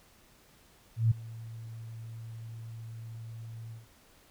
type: tone with ADSR envelope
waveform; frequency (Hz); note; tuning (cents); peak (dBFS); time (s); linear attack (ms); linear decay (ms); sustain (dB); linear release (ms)
sine; 113.5; A#2; -46; -19; 0.96-3.87; 150; 10; -21; 150
effects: pink hiss -61 dBFS RMS until 4.3 s